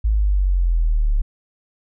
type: exponential sweep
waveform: sine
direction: down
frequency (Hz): 54.7 to 35.05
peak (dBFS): -14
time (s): 0.04-1.22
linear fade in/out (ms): 10
effects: none